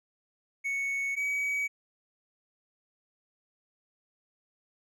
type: tone pair in turn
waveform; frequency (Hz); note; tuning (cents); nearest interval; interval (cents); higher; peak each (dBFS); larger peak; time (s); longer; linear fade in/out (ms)
triangle; 2217 / 2269; C#7 / C#7; 0 / +40; unison; 40; second; -27 / -26; second; 0.64-1.16 / 1.16-1.68; neither; 20
effects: none